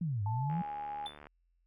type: exponential two-way sweep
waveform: sine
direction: down then up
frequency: 181.2 to 98.1 to 181.2 Hz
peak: -31 dBFS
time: 0.01-0.62 s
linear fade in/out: 5 ms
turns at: 0.23 s
type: tone with pitch glide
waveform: sine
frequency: 879 to 824.9 Hz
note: A5 to G#5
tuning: -2 to -12 cents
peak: -37 dBFS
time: 0.26-1.07 s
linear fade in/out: 2 ms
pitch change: -110 cents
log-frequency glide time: 0.39-0.62 s
type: click train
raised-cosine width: 0.5 ms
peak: -35 dBFS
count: 58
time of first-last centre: 0.5-1.269 s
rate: 74.1 Hz
type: tone with exponential decay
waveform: triangle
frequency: 3520 Hz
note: A7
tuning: in tune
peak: -35 dBFS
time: 1.06-1.19 s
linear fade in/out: 1 ms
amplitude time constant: 28 ms
effects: added 43 Hz sine -70 dBFS peak until 1.66 s